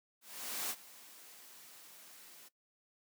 white noise with ADSR envelope, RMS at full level -37 dBFS, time 0.21-2.49 s, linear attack 490 ms, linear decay 52 ms, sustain -19 dB, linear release 16 ms, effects noise-tail reverb RT60 0.1 s tail -17 dB re dry + high-pass 200 Hz 12 dB/octave

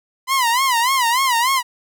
sawtooth tone with vibrato, 1000 Hz, B5, 21 cents sharp, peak -11 dBFS, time 0.27-1.63 s, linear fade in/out 50 ms, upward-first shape sine, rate 3.4 Hz, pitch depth 150 cents each way, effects none

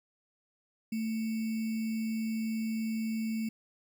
sine tone with sample-and-hold, 222.1 Hz, A3, 16 cents sharp, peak -30 dBFS, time 0.92-3.49 s, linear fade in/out 5 ms, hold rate 2450 Hz, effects none

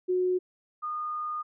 sine tone pair in turn, 365.3 / 1224.1 Hz, F#4 / D#6, -22 / -29 cents, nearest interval octave + major sixth, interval 2093 cents, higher second, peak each -23 / -30 dBFS, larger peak first, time 0.08-0.39 / 0.82-1.43 s, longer second, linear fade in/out 20 ms, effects none

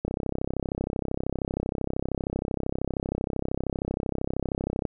click train, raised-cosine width 2 ms, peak -14 dBFS, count 159, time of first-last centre 0.05-4.852 s, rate 32.9 Hz, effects none

